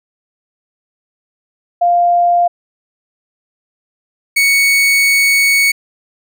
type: tone pair in turn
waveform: sine / 40% pulse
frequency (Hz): 698.5 / 2225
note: F5 / C#7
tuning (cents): 0 / +6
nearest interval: octave + minor sixth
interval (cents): 2006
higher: second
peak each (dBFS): -8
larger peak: neither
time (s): 1.81-2.48 / 4.36-5.72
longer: second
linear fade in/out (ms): 10
effects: none